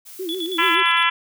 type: noise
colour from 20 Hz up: blue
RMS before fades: -40 dBFS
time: 0.05-0.76 s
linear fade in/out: 20 ms
type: tone with vibrato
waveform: sine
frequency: 350.9 Hz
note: F4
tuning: 8 cents sharp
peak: -25 dBFS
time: 0.19-0.83 s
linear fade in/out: 10 ms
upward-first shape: sine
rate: 7 Hz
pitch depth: 150 cents each way
type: tone with tremolo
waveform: triangle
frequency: 3423 Hz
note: A7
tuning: 48 cents flat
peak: -24 dBFS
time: 0.29-1.04 s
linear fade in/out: 0 ms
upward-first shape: square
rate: 8.8 Hz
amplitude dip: 75%
type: harmonic tone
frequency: 337 Hz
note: E4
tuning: 38 cents sharp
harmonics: 3 / 4 / 5 / 6 / 7 / 8 / 9 / 10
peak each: -21 / -22 / -23 / -24 / -24 / -25 / -26 / -26 dBFS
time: 0.58-1.1 s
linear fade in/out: 10 ms
effects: none